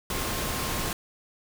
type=tone in noise; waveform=sine; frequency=1066 Hz; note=C6; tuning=32 cents sharp; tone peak=-40 dBFS; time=0.1-0.93 s; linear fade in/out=2 ms; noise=pink; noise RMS=-30 dBFS; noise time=0.1-0.93 s; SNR=-13 dB; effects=none